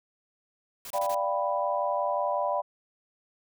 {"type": "noise bursts", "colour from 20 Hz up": "white", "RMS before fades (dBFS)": -41, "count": 4, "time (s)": [0.85, 1.147], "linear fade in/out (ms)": 2, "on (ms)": 54, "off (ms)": 27}
{"type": "chord", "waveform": "sine", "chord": "G dominant seventh", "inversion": "second", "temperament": "equal", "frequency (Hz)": [587.3, 698.5, 784, 987.8], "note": ["D5", "F5", "G5", "B5"], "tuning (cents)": [0, 0, 0, 0], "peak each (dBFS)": [-29, -32, -33, -30], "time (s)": [0.93, 2.62], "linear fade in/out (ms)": 20}
{"effects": []}